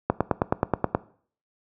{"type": "click train", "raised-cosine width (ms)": 1, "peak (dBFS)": -5, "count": 9, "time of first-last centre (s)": [0.1, 0.949], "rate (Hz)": 9.42, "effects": ["noise-tail reverb RT60 0.5 s tail -19 dB re dry", "high-pass 80 Hz 12 dB/octave"]}